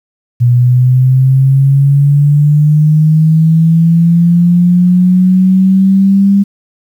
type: linear sweep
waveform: sine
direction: up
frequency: 120.6 to 199.7 Hz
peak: -4 dBFS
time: 0.4-6.44 s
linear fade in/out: 20 ms
effects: 7-bit